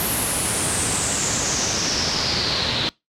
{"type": "noise with low-pass filter sweep", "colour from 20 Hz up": "pink", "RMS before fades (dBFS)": -22, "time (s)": [0, 2.89], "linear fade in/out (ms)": 0, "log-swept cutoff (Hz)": [12000, 3800], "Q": 5.7, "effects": ["noise-tail reverb RT60 0.2 s tail -24 dB re dry", "high-pass 80 Hz 12 dB/octave"]}